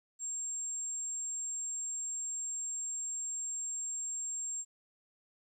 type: tone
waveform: sine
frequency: 7459 Hz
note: A#8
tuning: in tune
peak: -34 dBFS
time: 0.19-4.65 s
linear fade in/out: 50 ms
effects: tanh soft clip ceiling -32 dBFS + 12-bit